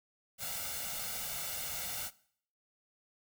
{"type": "noise with comb filter", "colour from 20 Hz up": "white", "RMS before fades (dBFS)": -39, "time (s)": [0.38, 2.11], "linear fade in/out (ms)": 50, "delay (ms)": 1.4, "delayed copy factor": 0.75, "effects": ["noise-tail reverb RT60 0.6 s tail -20 dB re dry"]}